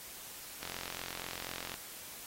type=click train; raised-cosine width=0.2 ms; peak=-22 dBFS; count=50; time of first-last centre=0.63-1.741 s; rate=44.1 Hz; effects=white hiss -48 dBFS RMS until 2.26 s + AAC 48 kbps